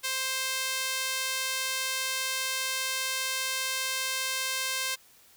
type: tone with high-pass filter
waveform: sawtooth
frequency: 525 Hz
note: C5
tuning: 6 cents sharp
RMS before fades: -31 dBFS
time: 0.03-4.96 s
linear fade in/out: 20 ms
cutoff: 2100 Hz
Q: 0.62
effects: white hiss -58 dBFS RMS until 5.36 s